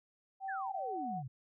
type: tone with pitch glide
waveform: sine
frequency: 773 to 739.4 Hz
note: G5 to F#5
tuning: -24 to -1 cents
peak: -37 dBFS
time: 0.4-1.23 s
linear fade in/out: 50 ms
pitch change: -77 cents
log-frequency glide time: 0.79-1.1 s
type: exponential sweep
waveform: sine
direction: down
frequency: 1807 to 120 Hz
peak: -40 dBFS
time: 0.48-1.28 s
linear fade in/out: 10 ms
effects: none